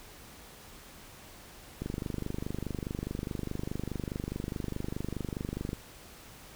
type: click train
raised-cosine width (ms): 3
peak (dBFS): -21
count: 98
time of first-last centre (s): 1.82-5.731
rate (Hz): 24.8
effects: pink hiss -51 dBFS RMS until 6.55 s